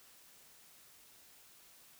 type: silence
effects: white hiss -61 dBFS RMS until 1.99 s